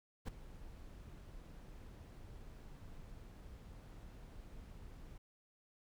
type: noise with ADSR envelope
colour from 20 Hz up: brown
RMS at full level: -36 dBFS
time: 0.25-5.18 s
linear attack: 31 ms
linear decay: 7 ms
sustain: -17 dB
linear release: 6 ms
effects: none